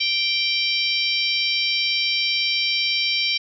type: harmonic tone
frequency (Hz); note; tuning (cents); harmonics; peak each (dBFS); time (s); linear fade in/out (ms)
782; G5; -4; 3 / 4 / 5 / 6 / 7; -24 / -25 / -26 / -27 / -27; 0-3.38; 10
effects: none